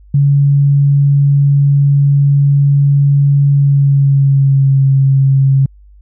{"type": "tone with pitch glide", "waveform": "sine", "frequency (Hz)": [141.3, 135.78], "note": ["C#3", "C#3"], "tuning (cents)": [34, -35], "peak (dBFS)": -6, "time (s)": [0.14, 5.66], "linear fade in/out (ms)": 5, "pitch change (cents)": -69, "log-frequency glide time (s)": [3.51, 4.84], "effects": ["added 50 Hz sine -38 dBFS peak until 6.01 s"]}